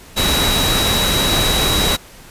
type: tone in noise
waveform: sine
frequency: 3868 Hz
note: B7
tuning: 37 cents flat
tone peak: -18 dBFS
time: 0.16-1.97 s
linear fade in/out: 20 ms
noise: pink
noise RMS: -17 dBFS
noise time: 0.16-1.97 s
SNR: -4 dB
effects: pink hiss -41 dBFS RMS until 2.3 s + resampled to 32000 Hz